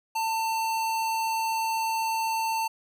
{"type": "tone", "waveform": "square", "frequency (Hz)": 896, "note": "A5", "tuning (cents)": 31, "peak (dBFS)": -26, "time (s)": [0.15, 2.68], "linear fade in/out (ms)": 10, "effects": []}